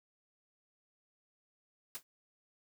white noise with exponential decay, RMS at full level -37 dBFS, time 1.95-2.03 s, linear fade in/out 0 ms, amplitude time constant 17 ms, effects none

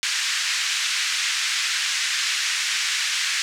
pink band-pass noise, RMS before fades -24 dBFS, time 0.03-3.42 s, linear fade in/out 0 ms, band 1700 to 7300 Hz, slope 24 dB/octave, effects none

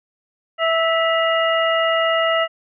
harmonic tone with a mistuned harmonic, 656 Hz, E5, 9 cents flat, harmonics 1 / 2 / 3 / 4, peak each -18 / -21 / -23 / -24 dBFS, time 0.58-2.48 s, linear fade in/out 50 ms, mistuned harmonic 4, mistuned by +140 cents, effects none

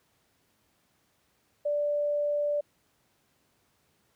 sine tone, 586 Hz, D5, 4 cents flat, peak -25 dBFS, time 1.65-2.61 s, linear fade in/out 10 ms, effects pink hiss -70 dBFS RMS until 4.15 s + high-pass 80 Hz 12 dB/octave

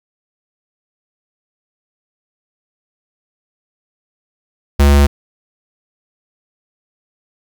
square tone, 71 Hz, C#2, 42 cents sharp, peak -7 dBFS, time 4.79-5.07 s, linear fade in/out 10 ms, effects 8-bit

